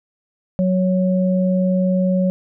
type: tone pair together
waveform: sine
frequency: 185.01 / 554.4 Hz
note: F#3 / C#5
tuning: 0 / 0 cents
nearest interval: octave + perfect fifth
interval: 1900 cents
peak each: -15 / -21 dBFS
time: 0.59-2.3 s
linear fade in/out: 0 ms
effects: none